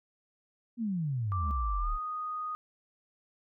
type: exponential sweep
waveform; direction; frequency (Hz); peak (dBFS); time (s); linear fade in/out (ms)
sine; down; 244.9 to 32.22; -29; 0.77-1.99; 50
type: tone with exponential growth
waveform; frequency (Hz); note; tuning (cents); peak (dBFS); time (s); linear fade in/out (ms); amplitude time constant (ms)
triangle; 208.6; G#3; +8; -36; 1.18-1.51; 0; 71
type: tone with pitch glide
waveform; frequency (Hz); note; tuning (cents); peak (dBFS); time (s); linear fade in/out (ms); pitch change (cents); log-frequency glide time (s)
sine; 1174.7 to 1241; D6 to D#6; 0 to -5; -33; 1.32-2.55; 0; +95; 1.78-1.91
effects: none